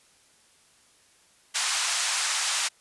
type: band-pass noise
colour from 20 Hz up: white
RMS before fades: -27 dBFS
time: 1.54-2.69 s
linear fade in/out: 20 ms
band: 810 to 8600 Hz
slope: 24 dB/octave
effects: white hiss -60 dBFS RMS until 2.8 s + resampled to 24000 Hz